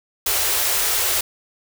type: band-stop noise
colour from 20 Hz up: white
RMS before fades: -20 dBFS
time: 0.26-1.21 s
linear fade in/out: 5 ms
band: 110 to 330 Hz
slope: 96 dB/octave
effects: none